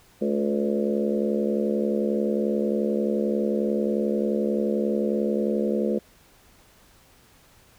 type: harmonic tone with a mistuned harmonic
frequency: 71.3 Hz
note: C#2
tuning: 49 cents sharp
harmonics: 3 / 4 / 5 / 6 / 7 / 8 / 9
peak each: -25 / -37 / -28 / -31 / -28 / -32 / -41 dBFS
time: 0.21-5.99 s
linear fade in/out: 10 ms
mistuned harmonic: 6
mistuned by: +32 cents
effects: pink hiss -56 dBFS RMS until 7.78 s